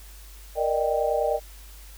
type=chord; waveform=sine; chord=Eb major seventh; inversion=second; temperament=equal with one note detuned; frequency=466.2 / 592.4 / 622.3 / 784 Hz; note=Bb4 / D5 / Eb5 / G5; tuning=0 / +15 / 0 / 0 cents; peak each=-27 / -26 / -27 / -28 dBFS; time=0.55-1.4 s; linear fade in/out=50 ms; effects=added 50 Hz sine -43 dBFS peak until 1.97 s + white hiss -50 dBFS RMS until 1.97 s